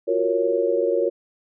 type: chord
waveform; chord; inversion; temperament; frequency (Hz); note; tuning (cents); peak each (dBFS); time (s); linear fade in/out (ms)
sine; Gb major seventh; third; equal; 349.2 / 370 / 466.2 / 554.4; F4 / Gb4 / Bb4 / Db5; 0 / 0 / 0 / 0; -25 / -26 / -22 / -23; 0.07-1.1; 20
effects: none